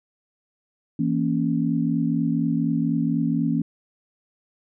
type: chord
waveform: sine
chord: A# diminished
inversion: second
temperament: equal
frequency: 164.81 / 233.1 / 277.2 Hz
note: E3 / A#3 / C#4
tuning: 0 / 0 / 0 cents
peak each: -24 dBFS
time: 0.99-3.62 s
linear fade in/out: 5 ms
effects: none